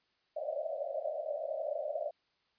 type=band-pass noise; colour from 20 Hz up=white; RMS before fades=-37 dBFS; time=0.36-2.11 s; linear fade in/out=10 ms; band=560 to 660 Hz; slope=96 dB/octave; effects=white hiss -75 dBFS RMS until 2.58 s + resampled to 11025 Hz